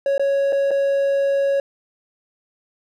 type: tone with dropouts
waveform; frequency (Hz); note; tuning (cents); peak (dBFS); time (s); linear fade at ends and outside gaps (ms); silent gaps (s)
triangle; 554.4; C#5; 0; -14; 0.06-1.6; 2; 0.18-0.195 / 0.524-0.528 / 0.708-0.713
effects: none